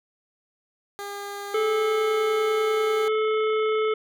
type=tone; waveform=15% pulse; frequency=404 Hz; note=G#4; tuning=48 cents flat; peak=-26 dBFS; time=0.99-3.08 s; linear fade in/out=0 ms
type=harmonic tone; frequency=434.2 Hz; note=A4; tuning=23 cents flat; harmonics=1 / 3 / 5 / 7 / 8; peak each=-21 / -29 / -34 / -40 / -43 dBFS; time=1.54-3.94 s; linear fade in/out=5 ms
effects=none